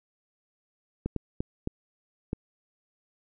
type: clicks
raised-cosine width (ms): 3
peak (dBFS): -16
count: 5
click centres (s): 1.06 / 1.163 / 1.405 / 1.674 / 2.331
effects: none